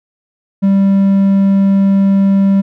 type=tone; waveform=triangle; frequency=196 Hz; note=G3; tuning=in tune; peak=-5 dBFS; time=0.62-2.62 s; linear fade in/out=20 ms; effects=none